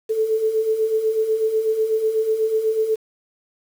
sine beating tone pair, 433.2 / 441.3 Hz, A4 / A4, -27 / +5 cents, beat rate 8.1 Hz, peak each -25 / -18 dBFS, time 0.09-2.96 s, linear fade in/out 20 ms, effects 7-bit

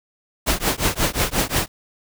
pink noise with tremolo, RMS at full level -17 dBFS, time 0.46-1.68 s, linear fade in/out 20 ms, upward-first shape triangle, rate 5.6 Hz, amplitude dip 100%, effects none

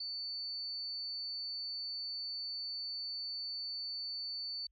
sine tone, 4500 Hz, C#8, 25 cents sharp, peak -38 dBFS, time 0-4.67 s, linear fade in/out 5 ms, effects added 50 Hz sine -70 dBFS peak until 4.71 s

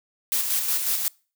blue noise with tremolo, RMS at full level -23 dBFS, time 0.32-1.08 s, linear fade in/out 0 ms, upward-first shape square, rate 5.5 Hz, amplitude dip 40%, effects noise-tail reverb RT60 0.4 s tail -26 dB re dry

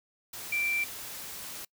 sine tone in noise, 2349 Hz, D7, in tune, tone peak -27 dBFS, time 0.52-0.84 s, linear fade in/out 5 ms, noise white, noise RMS -41 dBFS, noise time 0.33-1.65 s, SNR +11 dB, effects noise-tail reverb RT60 0.1 s tail -25 dB re dry

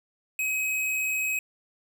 square tone, 2539 Hz, D#7, 34 cents sharp, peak -26 dBFS, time 0.39-1.39 s, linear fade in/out 2 ms, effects none

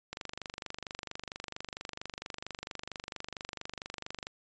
click train, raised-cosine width 0.2 ms, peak -21 dBFS, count 102, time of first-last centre 0.13-4.269 s, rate 24.4 Hz, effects resampled to 16000 Hz

